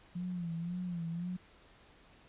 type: tone with vibrato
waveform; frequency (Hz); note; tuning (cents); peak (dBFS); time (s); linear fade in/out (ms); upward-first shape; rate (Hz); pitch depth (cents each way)
sine; 173.3; F3; -13; -35; 0.15-1.37; 10; sine; 1.9; 81
effects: pink hiss -61 dBFS RMS until 2.28 s + resampled to 8000 Hz